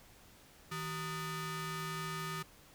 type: ring-modulated tone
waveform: sawtooth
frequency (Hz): 541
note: C#5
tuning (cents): -42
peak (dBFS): -31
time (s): 0.71-2.43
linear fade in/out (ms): 10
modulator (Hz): 699
effects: pink hiss -60 dBFS RMS until 2.74 s